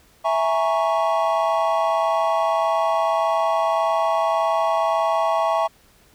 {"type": "chord", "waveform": "triangle", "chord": "A# half-diminished seventh", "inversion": "second", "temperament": "equal", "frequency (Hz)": [659.3, 830.6, 932.3, 1108.7], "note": ["E5", "G#5", "A#5", "C#6"], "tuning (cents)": [0, 0, 0, 0], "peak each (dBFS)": [-19, -22, -24, -22], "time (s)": [0.24, 5.68], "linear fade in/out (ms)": 20, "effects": ["pink hiss -55 dBFS RMS until 6.14 s"]}